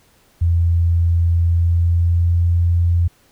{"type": "tone with pitch glide", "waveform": "sine", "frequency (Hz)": [84.8, 85.98], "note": ["E2", "F2"], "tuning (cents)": [50, -27], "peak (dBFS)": -12, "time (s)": [0.41, 3.08], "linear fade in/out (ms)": 10, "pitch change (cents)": 23, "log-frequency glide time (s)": [1.44, 2.48], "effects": ["pink hiss -55 dBFS RMS until 3.31 s"]}